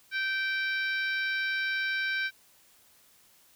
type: harmonic tone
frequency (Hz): 778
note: G5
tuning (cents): -13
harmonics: 2 / 3 / 4 / 5 / 6 / 7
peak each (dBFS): -29 / -34 / -43 / -39 / -46 / -46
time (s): 0.11-2.31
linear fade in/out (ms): 50
effects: white hiss -61 dBFS RMS until 3.55 s